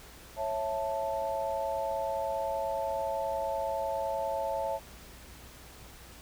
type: chord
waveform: sine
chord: A major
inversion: first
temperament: just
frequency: 550 / 660 / 880 Hz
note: C#5 / E5 / A5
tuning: -14 / +2 / 0 cents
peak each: -34 dBFS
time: 0.36-4.8 s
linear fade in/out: 50 ms
effects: added 60 Hz sine -53 dBFS peak until 6.21 s + pink hiss -51 dBFS RMS until 6.21 s